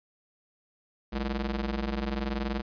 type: ring-modulated tone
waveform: sawtooth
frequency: 133.8 Hz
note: C3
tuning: 39 cents sharp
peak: -22 dBFS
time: 1.12-2.62 s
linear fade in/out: 20 ms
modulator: 77.3 Hz
effects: resampled to 11025 Hz